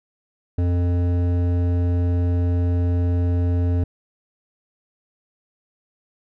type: tone with hard clipping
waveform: sine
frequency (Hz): 87.9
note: F2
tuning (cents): +12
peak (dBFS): -19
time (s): 0.58-3.84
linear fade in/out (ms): 5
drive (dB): 12
effects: none